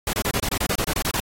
pink noise bursts, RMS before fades -24 dBFS, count 13, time 0.07-1.2 s, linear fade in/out 2 ms, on 62 ms, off 27 ms, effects AAC 48 kbps

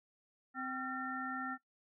harmonic tone with a mistuned harmonic, 258.9 Hz, C4, 18 cents flat, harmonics 1 / 3 / 5 / 7, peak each -43 / -45 / -40 / -45 dBFS, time 0.54-1.58 s, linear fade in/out 50 ms, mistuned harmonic 5, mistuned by +95 cents, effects noise-tail reverb RT60 0.1 s tail -18 dB re dry

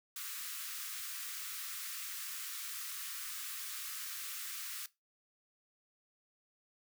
white high-pass noise, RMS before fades -43 dBFS, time 0.16-4.86 s, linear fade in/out 2 ms, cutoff 1100 Hz, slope 96 dB/octave, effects noise-tail reverb RT60 0.2 s tail -18 dB re dry

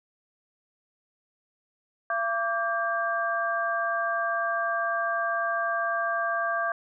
sine tone cluster, 678 / 1162 / 1596 Hz, E5 / D6 / G6, +49 / -19 / +31 cents, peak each -29 dBFS, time 2.1-6.72 s, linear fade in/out 2 ms, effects none

